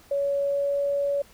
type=tone with pitch glide; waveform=sine; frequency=562 to 565.6 Hz; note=C#5 to C#5; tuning=+24 to +35 cents; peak=-22 dBFS; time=0.11-1.22 s; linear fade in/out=5 ms; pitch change=+11 cents; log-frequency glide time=0.38-0.81 s; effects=pink hiss -54 dBFS RMS until 1.33 s